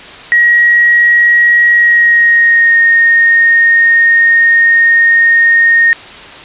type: tone with pitch glide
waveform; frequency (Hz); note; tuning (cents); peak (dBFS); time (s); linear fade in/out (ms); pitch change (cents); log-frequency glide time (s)
sine; 1902 to 1848.9; A#6 to A#6; +34 to -15; -4; 0.32-5.93; 0; -49; 1.73-2.79
effects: white hiss -30 dBFS RMS until 6.44 s + resampled to 8000 Hz